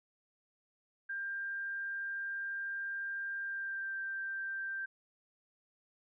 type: tone with pitch glide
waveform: sine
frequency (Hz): 1593 to 1573.8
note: G6 to G6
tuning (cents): +27 to +6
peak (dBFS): -36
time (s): 1.09-4.86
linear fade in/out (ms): 10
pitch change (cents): -21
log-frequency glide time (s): 3.42-3.93
effects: none